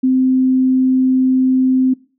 sine tone, 259.1 Hz, C4, 17 cents flat, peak -10 dBFS, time 0.03-1.94 s, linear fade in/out 10 ms, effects noise-tail reverb RT60 0.4 s tail -22 dB re dry

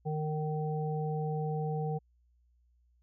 harmonic tone, 153.7 Hz, D#3, 21 cents flat, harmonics 1 / 3 / 5, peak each -32 / -37 / -39 dBFS, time 0.05-1.99 s, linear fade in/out 20 ms, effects added 60 Hz sine -65 dBFS peak until 3.02 s

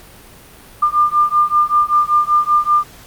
sine beating tone pair, 1197 / 1202.2 Hz, D6 / D6, +33 / +40 cents, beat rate 5.2 Hz, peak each -14 dBFS, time 0.82-2.84 s, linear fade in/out 10 ms, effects pink hiss -41 dBFS RMS until 3.06 s + Opus 48 kbps

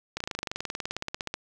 slowing click train, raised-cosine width 0.2 ms, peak -14 dBFS, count 25, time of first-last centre 0.17-1.34 s, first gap 34 ms, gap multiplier 1.03, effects none

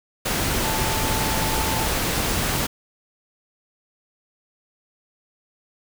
sine tone in noise, 880 Hz, A5, in tune, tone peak -29 dBFS, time 0.63-1.87 s, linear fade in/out 10 ms, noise pink, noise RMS -23 dBFS, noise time 0.25-2.67 s, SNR -9 dB, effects none

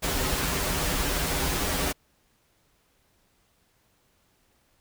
pink noise with comb filter, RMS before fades -27 dBFS, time 0.02-1.93 s, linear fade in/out 20 ms, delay 9.1 ms, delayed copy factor -0.6, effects pink hiss -67 dBFS RMS until 4.8 s

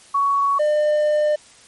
sine / triangle tone pair in turn, 1119 / 601.4 Hz, C#6 / D5, +16 / +41 cents, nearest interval major seventh, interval 1075 cents, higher first, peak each -15 / -13 dBFS, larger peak second, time 0.14-0.59 / 0.59-1.36 s, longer second, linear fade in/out 10 ms, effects white hiss -48 dBFS RMS until 1.67 s + MP3 48 kbps

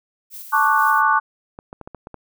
violet noise with tremolo, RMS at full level -35 dBFS, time 0.3-1.03 s, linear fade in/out 50 ms, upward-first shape square, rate 4.1 Hz, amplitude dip 35%
sine chord, D major seventh, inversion second, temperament equal, 880 / 1108.7 / 1174.7 / 1480 Hz, A5 / C#6 / D6 / F#6, 0 / 0 / 0 / 0 cents, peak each -19 dBFS, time 0.52-1.2 s, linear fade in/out 20 ms
clicks, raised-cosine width 1 ms, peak -21 dBFS, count 7, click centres 1.589 / 1.729 / 1.813 / 1.875 / 1.947 / 2.071 / 2.143 s
effects none

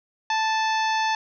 harmonic tone with a mistuned harmonic, 880 Hz, A5, in tune, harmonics 1 / 2 / 3 / 4 / 5 / 6 / 7, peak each -22 / -28 / -32 / -34 / -36 / -38 / -39 dBFS, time 0.3-1.15 s, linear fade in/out 2 ms, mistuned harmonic 3, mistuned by -16 cents, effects none

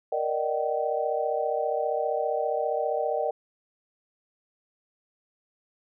sine chord, Eb major seventh, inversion second, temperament equal with one note detuned, 466.2 / 587.3 / 622.3 / 767.9 Hz, Bb4 / D5 / Eb5 / G5, 0 / 0 / 0 / -36 cents, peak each -30 dBFS, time 0.12-3.31 s, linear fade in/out 5 ms, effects none

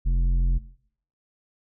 sine tone with tanh clipping, 43.59 Hz, F1, 3 cents flat, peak -20 dBFS, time 0.05-0.59 s, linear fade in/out 20 ms, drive 9 dB, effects noise-tail reverb RT60 0.6 s tail -17 dB re dry

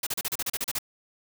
white noise bursts, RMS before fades -29 dBFS, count 11, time 0.03-0.787 s, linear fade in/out 5 ms, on 37 ms, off 35 ms, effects none

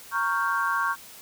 sine chord, G half-diminished seventh, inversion first, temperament equal, 932.3 / 1108.7 / 1396.9 / 1568 Hz, Bb5 / Db6 / F6 / G6, 0 / 0 / 0 / 0 cents, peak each -31 / -26 / -30 / -28 dBFS, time 0.11-0.96 s, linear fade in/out 50 ms, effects white hiss -46 dBFS RMS until 1.21 s

